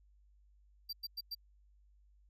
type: tone bursts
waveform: square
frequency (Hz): 4699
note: D8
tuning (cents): 0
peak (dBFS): -39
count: 4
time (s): 0.89-1.35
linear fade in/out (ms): 10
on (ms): 40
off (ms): 100
effects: added 50 Hz sine -63 dBFS peak until 2.29 s